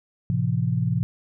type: chord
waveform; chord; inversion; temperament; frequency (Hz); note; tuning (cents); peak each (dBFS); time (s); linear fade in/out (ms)
sine; F major; first; equal with one note detuned; 110 / 130.81 / 170.33; A2 / C3 / F3; 0 / 0 / -43; -25 / -24 / -25; 0.3-1.03; 0
effects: none